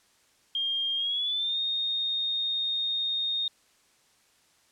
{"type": "tone with pitch glide", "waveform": "sine", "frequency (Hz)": [3213, 3691], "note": ["G7", "A#7"], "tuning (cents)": [42, -18], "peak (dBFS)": -26, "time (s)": [0.55, 3.48], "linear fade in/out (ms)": 2, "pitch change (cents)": 240, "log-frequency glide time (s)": [0.96, 1.59], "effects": ["white hiss -64 dBFS RMS until 4.71 s", "low-pass 9000 Hz 12 dB/octave"]}